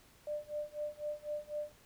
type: tone with tremolo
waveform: sine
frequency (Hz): 596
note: D5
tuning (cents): +25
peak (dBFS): -34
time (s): 0.27-1.72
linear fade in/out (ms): 2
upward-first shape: sine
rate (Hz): 4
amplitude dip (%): 95
effects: pink hiss -63 dBFS RMS until 1.85 s